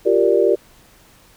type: chord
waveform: sine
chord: G minor seventh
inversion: third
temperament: equal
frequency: 349.2 / 392 / 466.2 / 587.3 Hz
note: F4 / G4 / Bb4 / D5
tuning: 0 / 0 / 0 / 0 cents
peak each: -19 / -16 / -17 / -19 dBFS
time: 0.05-0.56 s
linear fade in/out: 20 ms
effects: pink hiss -50 dBFS RMS until 1.36 s